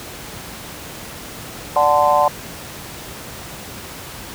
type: chord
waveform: sine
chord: D dominant seventh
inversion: none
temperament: equal with one note detuned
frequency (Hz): 587.3 / 740 / 880 / 1032.7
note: D5 / F#5 / A5 / C6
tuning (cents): 0 / 0 / 0 / -23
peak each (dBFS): -17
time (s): 1.76-2.28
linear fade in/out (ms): 2
effects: pink hiss -33 dBFS RMS until 4.34 s + high-pass 60 Hz 12 dB/octave